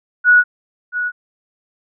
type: tone with echo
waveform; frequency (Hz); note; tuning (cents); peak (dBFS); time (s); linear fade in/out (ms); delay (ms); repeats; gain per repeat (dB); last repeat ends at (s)
sine; 1464; F#6; -19; -6; 0.24-0.44; 50; 680; 1; -11; 1.12
effects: none